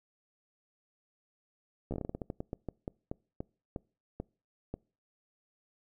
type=slowing click train; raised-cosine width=2 ms; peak=-23 dBFS; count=20; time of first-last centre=1.91-4.74 s; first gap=13 ms; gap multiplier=1.23; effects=noise-tail reverb RT60 0.4 s tail -26 dB re dry